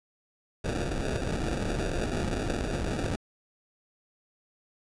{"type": "noise with sample-and-hold", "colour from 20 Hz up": "pink", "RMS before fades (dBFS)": -30, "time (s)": [0.64, 3.16], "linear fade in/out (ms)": 10, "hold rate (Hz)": 1050, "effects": ["resampled to 22050 Hz"]}